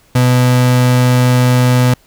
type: tone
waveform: 35% pulse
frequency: 125.1 Hz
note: B2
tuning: 23 cents sharp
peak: -6 dBFS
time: 0.15-1.94 s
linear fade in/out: 5 ms
effects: pink hiss -50 dBFS RMS until 2.06 s